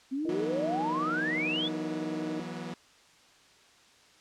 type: exponential sweep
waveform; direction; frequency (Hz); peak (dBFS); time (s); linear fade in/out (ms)
sine; up; 254.9 to 3570; -29; 0.11-1.69; 20
type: harmonic tone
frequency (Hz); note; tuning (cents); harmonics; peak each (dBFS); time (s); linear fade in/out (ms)
155.3; D#3; -3; 2 / 3 / 4; -33 / -42 / -44; 0.25-2.4; 2
type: chord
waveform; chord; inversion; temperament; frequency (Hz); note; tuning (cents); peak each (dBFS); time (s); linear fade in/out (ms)
sawtooth; E suspended second; none; equal with one note detuned; 164.81 / 185 / 241.9; E3 / F#3 / B3; 0 / 0 / -36; -37; 0.29-2.74; 2
effects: white hiss -59 dBFS RMS until 4.2 s + low-pass 6000 Hz 12 dB/octave